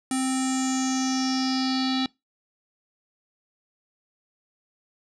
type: tone with low-pass filter sweep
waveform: square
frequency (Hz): 261.6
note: C4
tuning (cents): 0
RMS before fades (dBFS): -25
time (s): 0.11-2.06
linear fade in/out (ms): 2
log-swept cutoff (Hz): 9000 to 4000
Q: 6.7
effects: noise-tail reverb RT60 0.2 s tail -23 dB re dry